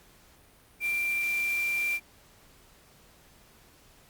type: tone in noise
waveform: sine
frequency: 2365 Hz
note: D7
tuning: 12 cents sharp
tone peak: -26 dBFS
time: 0.8-2 s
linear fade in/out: 50 ms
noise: white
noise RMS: -42 dBFS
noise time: 0.8-2 s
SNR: +13 dB
effects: pink hiss -58 dBFS RMS until 4.09 s + Opus 48 kbps

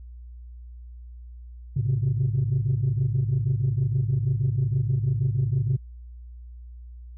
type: tone cluster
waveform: sine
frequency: 108 / 130.3 / 136.6 Hz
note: A2 / C3 / C#3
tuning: -32 / -7 / -25 cents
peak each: -24 dBFS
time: 1.76-5.77 s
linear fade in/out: 10 ms
effects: tanh soft clip ceiling -16 dBFS + added 60 Hz sine -39 dBFS peak until 7.17 s

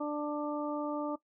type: harmonic tone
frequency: 295.9 Hz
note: D4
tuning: 13 cents sharp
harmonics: 1 / 2 / 3 / 4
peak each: -34 / -37 / -41 / -41 dBFS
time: 0-1.16 s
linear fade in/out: 10 ms
effects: noise-tail reverb RT60 0.1 s tail -18 dB re dry

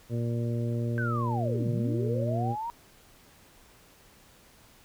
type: harmonic tone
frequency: 117.9 Hz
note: A#2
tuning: 20 cents sharp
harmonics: 1 / 2 / 3 / 4 / 5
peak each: -28 / -34 / -38 / -40 / -42 dBFS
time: 0.09-2.56 s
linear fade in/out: 50 ms
type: linear two-way sweep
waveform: sine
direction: down then up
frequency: 1568 to 123.47 to 957 Hz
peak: -31 dBFS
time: 0.98-2.7 s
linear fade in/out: 0 ms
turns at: 1.7 s
effects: pink hiss -57 dBFS RMS until 4.84 s

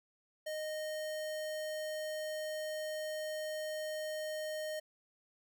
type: tone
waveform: square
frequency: 618 Hz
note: D#5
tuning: 12 cents flat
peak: -38 dBFS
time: 0.46-4.8 s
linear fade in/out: 10 ms
effects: none

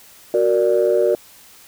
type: chord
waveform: sine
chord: Gb augmented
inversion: none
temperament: equal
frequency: 370 / 466.2 / 587.3 Hz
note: Gb4 / Bb4 / D5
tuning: 0 / 0 / 0 cents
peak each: -17 dBFS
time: 0.34-1.15 s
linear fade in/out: 2 ms
effects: tanh soft clip ceiling -6 dBFS + white hiss -46 dBFS RMS until 1.67 s

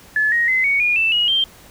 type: tone with pitch steps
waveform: sine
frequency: 1722 / 1877.9 / 2048 / 2233 / 2435 / 2656 / 2896 / 3158 Hz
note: A6 / A#6 / C7 / C#7 / D#7 / E7 / F#7 / G7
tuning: -38 / +12 / -38 / +12 / -38 / +12 / -38 / +12 cents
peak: -14 dBFS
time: 0.16-1.44 s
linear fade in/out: 2 ms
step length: 160 ms
effects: pink hiss -45 dBFS RMS until 1.7 s

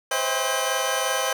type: tone cluster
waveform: 20% pulse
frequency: 512 / 535 / 642 / 800 / 3031 Hz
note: C5 / C5 / E5 / G5 / F#7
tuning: -38 / +38 / -46 / +35 / +41 cents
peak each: -24 dBFS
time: 0.11-1.33 s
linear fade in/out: 5 ms
effects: none

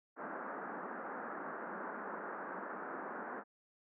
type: band-pass noise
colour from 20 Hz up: white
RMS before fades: -44 dBFS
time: 0.16-3.44 s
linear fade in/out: 50 ms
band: 190 to 1600 Hz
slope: 48 dB/octave
effects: none

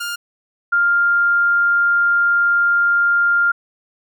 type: tone pair in turn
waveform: sawtooth / sine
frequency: 1407 / 1399.6 Hz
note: F6 / F6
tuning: +12 / +3 cents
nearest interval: unison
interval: 9 cents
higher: first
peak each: -19 / -12 dBFS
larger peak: second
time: 0-0.16 / 0.72-3.52 s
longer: second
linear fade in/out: 10 ms
effects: none

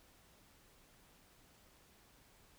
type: silence
effects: pink hiss -66 dBFS RMS until 2.58 s

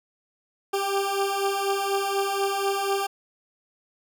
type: beating tone pair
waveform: 20% pulse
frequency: 392 / 396.1 Hz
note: G4 / G4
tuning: 0 / +18 cents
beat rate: 4.1 Hz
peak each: -24 / -20 dBFS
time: 0.73-3.07 s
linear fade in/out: 10 ms
effects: none

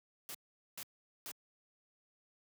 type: noise bursts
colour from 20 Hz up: white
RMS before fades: -45 dBFS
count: 3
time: 0.29-1.315 s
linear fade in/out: 0 ms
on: 55 ms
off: 430 ms
effects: high-pass 100 Hz 12 dB/octave

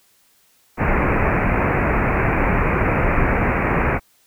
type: low-pass noise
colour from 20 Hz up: pink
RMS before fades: -18 dBFS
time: 0.77-4 s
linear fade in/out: 50 ms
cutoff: 2500 Hz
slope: 96 dB/octave
effects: white hiss -58 dBFS RMS until 4.26 s

